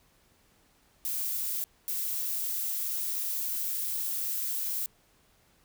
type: noise bursts at uneven times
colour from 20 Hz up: violet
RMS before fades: -32 dBFS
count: 2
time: 1.05-1.64 / 1.88-4.86 s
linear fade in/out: 0 ms
effects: pink hiss -65 dBFS RMS until 5.64 s